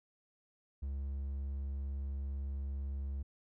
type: tone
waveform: triangle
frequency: 68.9 Hz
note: C#2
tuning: 10 cents flat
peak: -34 dBFS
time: 0.82-3.23 s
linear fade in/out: 10 ms
effects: none